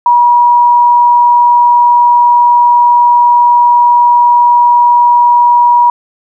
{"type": "tone", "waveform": "sine", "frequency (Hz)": 962, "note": "B5", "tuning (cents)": -46, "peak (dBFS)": -3, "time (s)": [0.06, 5.9], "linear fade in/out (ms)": 2, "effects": []}